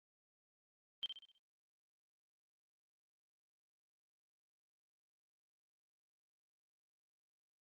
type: tone with echo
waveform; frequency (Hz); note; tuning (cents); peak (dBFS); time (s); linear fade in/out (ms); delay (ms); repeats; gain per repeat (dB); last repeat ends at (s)
sine; 3136; G7; 0; -36; 1.03-1.06; 0; 64; 5; -7; 1.38
effects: Opus 32 kbps